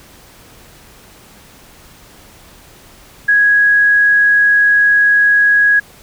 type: tone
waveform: sine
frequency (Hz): 1661.2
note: G#6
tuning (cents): 0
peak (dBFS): -7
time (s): 3.28-5.8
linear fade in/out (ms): 10
effects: pink hiss -42 dBFS RMS until 6.02 s